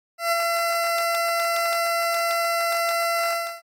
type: tone with ADSR envelope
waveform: 20% pulse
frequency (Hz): 677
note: E5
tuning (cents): +46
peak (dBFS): -13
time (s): 0.18-3.62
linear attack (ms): 140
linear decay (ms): 19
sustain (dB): -3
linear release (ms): 340
effects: AAC 64 kbps